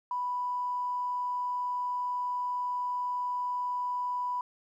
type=tone with tanh clipping; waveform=triangle; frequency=987.8 Hz; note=B5; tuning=in tune; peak=-29 dBFS; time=0.11-4.41 s; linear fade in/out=2 ms; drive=3 dB; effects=none